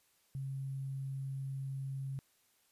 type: tone with sample-and-hold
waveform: sine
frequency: 135.4 Hz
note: C#3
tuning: 40 cents flat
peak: -37 dBFS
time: 0.35-2.19 s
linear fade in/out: 0 ms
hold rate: 11025 Hz
effects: white hiss -72 dBFS RMS until 2.71 s + resampled to 32000 Hz